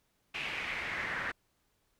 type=noise with band-pass filter sweep; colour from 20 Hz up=brown; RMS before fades=-37 dBFS; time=0.34-1.32 s; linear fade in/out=10 ms; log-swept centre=2600 to 1700 Hz; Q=3.9; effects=pink hiss -75 dBFS RMS until 1.99 s